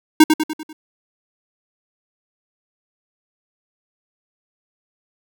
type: tone with echo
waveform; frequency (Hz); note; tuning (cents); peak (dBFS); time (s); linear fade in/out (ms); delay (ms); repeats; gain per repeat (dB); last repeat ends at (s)
square; 311.1; D#4; 0; -5; 0.2-0.24; 5; 98; 5; -6; 0.73
effects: none